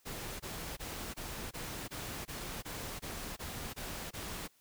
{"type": "noise bursts", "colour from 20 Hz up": "pink", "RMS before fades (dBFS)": -42, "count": 12, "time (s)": [0.05, 4.481], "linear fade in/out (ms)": 20, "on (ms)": 350, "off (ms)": 21, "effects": ["white hiss -69 dBFS RMS until 4.6 s"]}